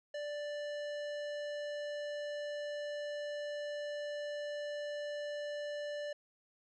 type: tone with hard clipping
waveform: sine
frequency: 587.3 Hz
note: D5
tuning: in tune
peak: -40 dBFS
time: 0.14-6.13 s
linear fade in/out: 5 ms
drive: 15 dB
effects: resampled to 24000 Hz